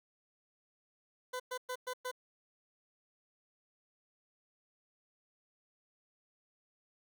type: tone bursts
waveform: 20% pulse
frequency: 504 Hz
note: B4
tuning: 35 cents sharp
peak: -32 dBFS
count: 5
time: 1.33-2.115 s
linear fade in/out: 10 ms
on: 69 ms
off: 110 ms
effects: none